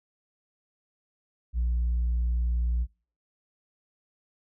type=tone with tanh clipping; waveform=sine; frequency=59.3 Hz; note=A#1; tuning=30 cents sharp; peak=-24 dBFS; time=1.53-2.87 s; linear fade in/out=50 ms; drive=1 dB; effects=noise-tail reverb RT60 0.4 s tail -25 dB re dry